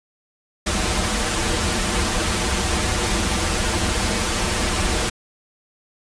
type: noise with comb filter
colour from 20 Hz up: pink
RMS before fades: -21 dBFS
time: 0.66-5.1 s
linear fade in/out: 10 ms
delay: 7.3 ms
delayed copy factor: -0.95
effects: resampled to 22050 Hz